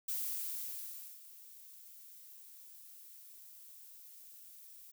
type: noise with ADSR envelope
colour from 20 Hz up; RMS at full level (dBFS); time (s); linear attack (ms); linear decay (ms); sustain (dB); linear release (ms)
violet; -37; 0.08-4.92; 7; 1100; -18; 19
effects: none